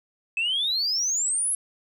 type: exponential sweep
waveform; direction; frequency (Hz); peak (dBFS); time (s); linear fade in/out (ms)
sine; up; 2569 to 11050; -21; 0.37-1.55; 2
effects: tanh soft clip ceiling -19 dBFS